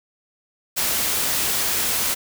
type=noise; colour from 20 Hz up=white; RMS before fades=-22 dBFS; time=0.76-2.15 s; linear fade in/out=20 ms; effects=none